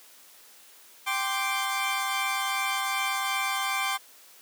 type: chord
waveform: 20% pulse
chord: G suspended fourth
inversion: none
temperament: equal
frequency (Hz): 784 / 1046.5 / 1174.7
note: G5 / C6 / D6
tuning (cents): 0 / 0 / 0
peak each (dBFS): -26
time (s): 1.06-3.98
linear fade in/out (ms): 20
effects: white hiss -53 dBFS RMS until 4.41 s + high-pass 300 Hz 12 dB/octave